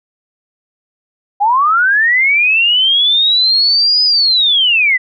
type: linear two-way sweep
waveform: sine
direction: up then down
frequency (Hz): 784 to 5030 to 1944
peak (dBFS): -8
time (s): 1.4-4.98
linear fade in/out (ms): 20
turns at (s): 4.04
effects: none